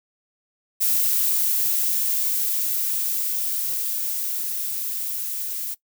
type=noise with level ramp; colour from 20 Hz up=violet; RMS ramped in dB=-20 to -29 dBFS; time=0.8-5.75 s; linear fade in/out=20 ms; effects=noise-tail reverb RT60 0.1 s tail -19 dB re dry